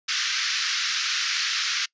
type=band-pass noise; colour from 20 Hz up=white; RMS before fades=-26 dBFS; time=0.08-1.86 s; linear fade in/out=10 ms; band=1300 to 6000 Hz; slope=48 dB/octave; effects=noise-tail reverb RT60 0.1 s tail -24 dB re dry + resampled to 16000 Hz